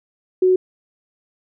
sine tone, 370 Hz, F#4, in tune, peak -11 dBFS, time 0.42-0.56 s, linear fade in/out 5 ms, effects none

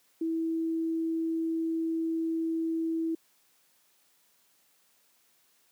sine tone, 326.4 Hz, E4, 17 cents flat, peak -27 dBFS, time 0.21-3.15 s, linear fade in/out 5 ms, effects white hiss -67 dBFS RMS until 5.71 s + high-pass 150 Hz 12 dB/octave

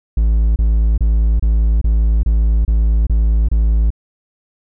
triangle tone bursts, 54.7 Hz, A1, 9 cents flat, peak -8 dBFS, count 9, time 0.17-3.904 s, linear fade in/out 5 ms, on 390 ms, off 28 ms, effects none

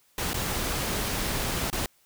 pink noise with dropouts, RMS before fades -29 dBFS, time 0.18-1.86 s, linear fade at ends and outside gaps 2 ms, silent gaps 0.333-0.342 / 1.702-1.728 s, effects white hiss -64 dBFS RMS until 2.05 s

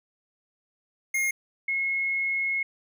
square / sine tone pair in turn, 2139 / 2170 Hz, C7 / C#7, +38 / -37 cents, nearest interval unison, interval 25 cents, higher second, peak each -24 dBFS, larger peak neither, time 1.14-1.31 / 1.68-2.63 s, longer second, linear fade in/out 5 ms, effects none

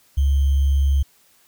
sine tone with sample-and-hold, 69.3 Hz, C#2, in tune, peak -14 dBFS, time 0.17-1.03 s, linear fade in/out 10 ms, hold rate 3150 Hz, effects white hiss -57 dBFS RMS until 1.47 s

